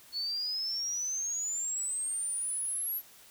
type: exponential sweep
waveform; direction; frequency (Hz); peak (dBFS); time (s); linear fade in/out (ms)
sine; up; 4378 to 11840; -31; 0.12-3.02; 50
effects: white hiss -56 dBFS RMS until 3.3 s